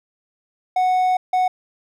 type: tone bursts at uneven times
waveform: triangle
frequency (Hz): 738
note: F#5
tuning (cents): -5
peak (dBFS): -13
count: 2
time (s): 0.76-1.17 / 1.33-1.48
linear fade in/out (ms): 5
effects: none